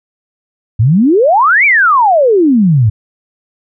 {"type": "exponential two-way sweep", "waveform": "sine", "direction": "up then down", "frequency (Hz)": [100.3, 2385, 100.3], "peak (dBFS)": -5, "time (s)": [0.79, 2.9], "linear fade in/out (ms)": 10, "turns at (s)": 1.65, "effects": []}